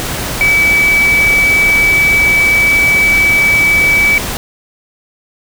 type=tone in noise; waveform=sine; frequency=2293 Hz; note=D7; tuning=42 cents flat; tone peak=-7 dBFS; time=0.41-4.18 s; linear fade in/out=0 ms; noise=pink; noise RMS=-19 dBFS; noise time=0-4.37 s; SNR=+9 dB; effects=none